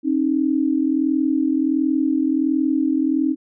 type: tone pair together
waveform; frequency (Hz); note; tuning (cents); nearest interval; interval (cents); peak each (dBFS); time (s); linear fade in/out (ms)
sine; 269.8 / 311.2; C#4 / D#4; -47 / 0; major second; 247; -19; 0.03-3.36; 50
effects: none